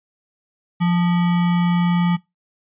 sine tone with sample-and-hold, 174.61 Hz, F3, in tune, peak -14 dBFS, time 0.8-2.17 s, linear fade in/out 20 ms, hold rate 1050 Hz, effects noise-tail reverb RT60 0.2 s tail -22 dB re dry + resampled to 8000 Hz

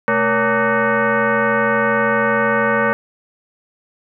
sine tone with frequency modulation, 471.1 Hz, A#4, 18 cents sharp, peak -13 dBFS, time 0.08-2.93 s, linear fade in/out 0 ms, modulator 345 Hz, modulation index 4.1, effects none

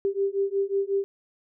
sine beating tone pair, 392 / 397.5 Hz, G4 / G4, 0 / +24 cents, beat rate 5.5 Hz, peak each -26 dBFS, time 0.05-1.04 s, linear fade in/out 0 ms, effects none

